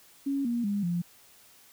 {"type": "tone with pitch steps", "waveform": "sine", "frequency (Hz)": [277.2, 237.2, 202.9, 173.62], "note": ["C#4", "A#3", "G#3", "F3"], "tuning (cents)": [0, 30, -40, -10], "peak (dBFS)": -26, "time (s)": [0.26, 1.02], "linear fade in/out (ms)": 10, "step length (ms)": 190, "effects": ["white hiss -57 dBFS RMS until 1.72 s"]}